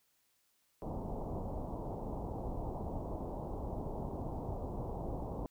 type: low-pass noise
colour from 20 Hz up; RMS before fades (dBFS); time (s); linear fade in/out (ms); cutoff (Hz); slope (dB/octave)
pink; -40; 0.82-5.46; 0; 940; 48
effects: white hiss -75 dBFS RMS until 5.5 s